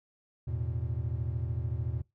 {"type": "chord", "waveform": "triangle", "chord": "E suspended fourth", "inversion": "none", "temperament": "equal with one note detuned", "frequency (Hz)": [82.03, 110, 123.47], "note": ["E2", "A2", "B2"], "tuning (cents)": [-8, 0, 0], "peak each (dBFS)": -33, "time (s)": [0.47, 2.02], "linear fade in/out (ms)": 10, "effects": ["noise-tail reverb RT60 0.2 s tail -23 dB re dry"]}